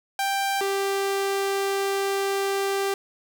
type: tone pair in turn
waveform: sawtooth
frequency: 787 / 393.5 Hz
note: G5 / G4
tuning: +7 / +7 cents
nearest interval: octave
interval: 1200 cents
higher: first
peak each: -19 dBFS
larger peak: neither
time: 0.19-0.61 / 0.61-2.94 s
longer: second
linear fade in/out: 2 ms
effects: none